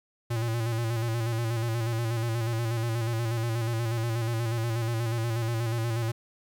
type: tone with vibrato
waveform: square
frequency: 115.4 Hz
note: A#2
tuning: 17 cents flat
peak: -27 dBFS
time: 0.3-6.12 s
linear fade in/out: 10 ms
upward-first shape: square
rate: 8.3 Hz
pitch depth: 46 cents each way
effects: 11-bit